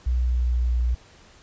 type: tone with pitch glide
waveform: sine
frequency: 61.74 to 60.3 Hz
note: B1 to B1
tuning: 0 to -41 cents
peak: -19 dBFS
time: 0.06-0.95 s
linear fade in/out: 10 ms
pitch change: -41 cents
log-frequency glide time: 0.16-0.74 s
effects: pink hiss -52 dBFS RMS until 1.42 s + resampled to 16000 Hz